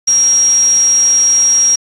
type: tone in noise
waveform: sine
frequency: 5640 Hz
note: F8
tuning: 16 cents sharp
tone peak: -7 dBFS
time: 0.07-1.76 s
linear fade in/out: 10 ms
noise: white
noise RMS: -25 dBFS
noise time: 0.07-1.76 s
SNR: +15 dB
effects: resampled to 24000 Hz